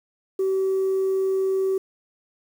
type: tone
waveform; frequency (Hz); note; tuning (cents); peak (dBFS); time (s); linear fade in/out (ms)
sine; 382.9; G4; -41; -18; 0.39-1.78; 5
effects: tanh soft clip ceiling -17 dBFS + 8-bit